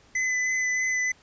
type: tone with vibrato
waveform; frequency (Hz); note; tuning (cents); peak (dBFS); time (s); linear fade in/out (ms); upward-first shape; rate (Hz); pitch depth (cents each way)
square; 2016; B6; +35; -24; 0.15-1.12; 5; sine; 3.2; 14
effects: pink hiss -57 dBFS RMS until 1.22 s + resampled to 16000 Hz